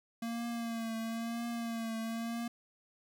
square tone with vibrato, 229.8 Hz, A#3, 25 cents flat, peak -36 dBFS, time 0.22-2.48 s, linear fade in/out 5 ms, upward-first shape triangle, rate 1 Hz, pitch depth 45 cents each way, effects none

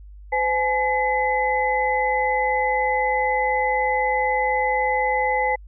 sine tone cluster, 511 / 847 / 2023 Hz, C5 / G#5 / B6, -41 / +34 / +41 cents, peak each -24 / -21 / -24 dBFS, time 0.32-5.56 s, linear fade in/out 10 ms, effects added 50 Hz sine -39 dBFS peak until 5.67 s

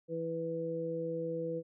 harmonic tone, 164.81 Hz, E3, in tune, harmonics 1 / 2 / 3, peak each -41 / -41 / -35 dBFS, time 0.08-1.63 s, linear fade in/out 50 ms, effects none

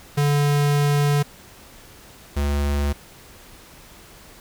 square tone pair in turn, 144.8 / 71.61 Hz, D3 / D2, -24 / -43 cents, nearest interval octave, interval 1219 cents, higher first, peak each -17 / -20 dBFS, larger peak first, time 0.17-1.23 / 2.36-2.93 s, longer first, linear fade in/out 10 ms, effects pink hiss -46 dBFS RMS until 4.4 s

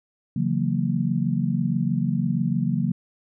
sine chord, F# dominant seventh, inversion second, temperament just, 138.75 / 166.5 / 185 / 231.2 Hz, C#3 / E3 / F#3 / A#3, +2 / +18 / 0 / -14 cents, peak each -26 dBFS, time 0.36-2.92 s, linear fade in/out 5 ms, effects none

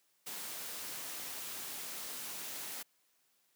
white noise, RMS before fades -43 dBFS, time 0.26-2.83 s, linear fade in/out 10 ms, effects white hiss -74 dBFS RMS until 3.55 s + high-pass 150 Hz 12 dB/octave

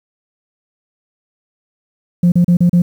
sine tone bursts, 175.2 Hz, F3, 6 cents sharp, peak -5 dBFS, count 5, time 2.23-2.82 s, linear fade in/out 5 ms, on 90 ms, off 35 ms, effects tanh soft clip ceiling -5 dBFS + 7-bit

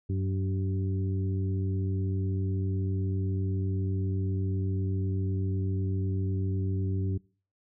harmonic tone with a mistuned harmonic, 96 Hz, G2, 36 cents flat, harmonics 1 / 2 / 3 / 4, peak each -27 / -36 / -38 / -40 dBFS, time 0.09-7.18 s, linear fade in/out 10 ms, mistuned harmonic 2, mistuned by -36 cents, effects noise-tail reverb RT60 0.4 s tail -23 dB re dry

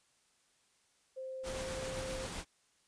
sine tone, 523.3 Hz, C5, in tune, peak -40 dBFS, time 1.16-2.27 s, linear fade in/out 20 ms
pink noise with tremolo, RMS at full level -41 dBFS, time 1.43-2.45 s, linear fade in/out 50 ms, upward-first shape triangle, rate 7.7 Hz, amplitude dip 25%
effects white hiss -72 dBFS RMS until 2.87 s + resampled to 22050 Hz

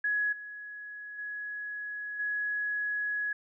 sine tone with level steps, 1679 Hz, G#6, 18 cents sharp, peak -26 / -40 / -35 / -29 dBFS, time 0.04-3.33 s, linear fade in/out 5 ms, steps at 0.32 / 1.18 / 2.19 s, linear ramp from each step 10 ms, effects none

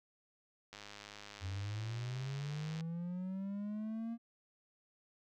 click train, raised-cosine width 0.2 ms, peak -32 dBFS, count 215, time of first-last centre 0.73-2.808 s, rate 103 Hz
triangle linear sweep, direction up, 88.5 to 234 Hz, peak -36 dBFS, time 1.4-4.18 s, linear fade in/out 50 ms
effects none

